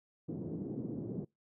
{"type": "band-pass noise", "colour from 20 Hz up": "white", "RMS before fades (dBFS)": -40, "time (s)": [0.28, 1.25], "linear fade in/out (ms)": 10, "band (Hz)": [120, 340], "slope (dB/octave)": 24, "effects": ["noise-tail reverb RT60 0.2 s tail -25 dB re dry"]}